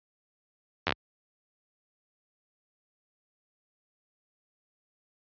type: slowing click train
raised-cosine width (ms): 0.3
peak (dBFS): -9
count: 5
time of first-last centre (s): 0.87-0.923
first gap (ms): 11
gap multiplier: 1.13
effects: high-pass 60 Hz 12 dB/octave + resampled to 11025 Hz